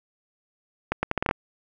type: accelerating click train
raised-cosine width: 0.5 ms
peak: -8 dBFS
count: 8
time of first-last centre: 0.92-1.311 s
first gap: 110 ms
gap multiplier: 0.76
effects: none